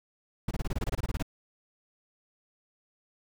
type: noise bursts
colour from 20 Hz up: brown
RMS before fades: -29 dBFS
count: 14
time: 0.48-1.226 s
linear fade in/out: 5 ms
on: 31 ms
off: 24 ms
effects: none